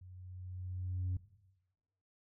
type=tone with level ramp; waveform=sine; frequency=91.5 Hz; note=F#2; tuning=19 cents flat; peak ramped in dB=-51 to -30 dBFS; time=0.01-1.17 s; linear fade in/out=5 ms; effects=noise-tail reverb RT60 1.0 s tail -17 dB re dry + tanh soft clip ceiling -31 dBFS